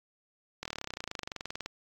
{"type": "slowing click train", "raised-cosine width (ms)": 0.2, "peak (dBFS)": -19, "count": 29, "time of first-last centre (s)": [0.63, 1.66], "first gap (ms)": 24, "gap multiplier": 1.03, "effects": ["AAC 64 kbps"]}